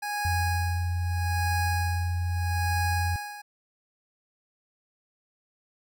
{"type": "tone with tremolo", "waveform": "25% pulse", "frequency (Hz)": 827, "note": "G#5", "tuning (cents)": -8, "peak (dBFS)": -23, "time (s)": [0.02, 3.42], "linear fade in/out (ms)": 10, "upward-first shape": "sine", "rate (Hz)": 0.8, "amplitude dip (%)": 80}
{"type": "tone", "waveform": "sine", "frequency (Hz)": 87.3, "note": "F2", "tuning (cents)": 0, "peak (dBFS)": -25, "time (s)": [0.25, 3.16], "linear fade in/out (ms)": 0}
{"effects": []}